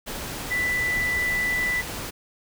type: tone in noise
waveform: sine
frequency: 1983 Hz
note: B6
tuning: 7 cents sharp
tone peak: -22 dBFS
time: 0.5-1.82 s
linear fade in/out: 20 ms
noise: pink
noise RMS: -33 dBFS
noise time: 0.06-2.11 s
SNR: +8 dB
effects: none